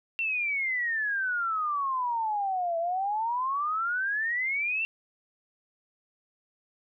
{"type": "exponential two-way sweep", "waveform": "sine", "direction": "down then up", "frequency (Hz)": [2727, 659.3, 2727], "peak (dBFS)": -26, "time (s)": [0.19, 4.85], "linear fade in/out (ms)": 0, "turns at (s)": 2.78, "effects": []}